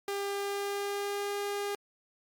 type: tone with pitch glide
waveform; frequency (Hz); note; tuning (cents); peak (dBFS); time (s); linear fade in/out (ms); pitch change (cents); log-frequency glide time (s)
sawtooth; 400 to 405.6; G4 to G#4; +35 to -41; -28; 0.08-1.75; 2; +24; 0.27-1.36
effects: Opus 48 kbps